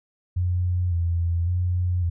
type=tone with vibrato; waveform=sine; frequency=87.31 Hz; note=F2; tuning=in tune; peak=-20 dBFS; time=0.36-2.1 s; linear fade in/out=10 ms; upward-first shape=square; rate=0.9 Hz; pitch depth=43 cents each way; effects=none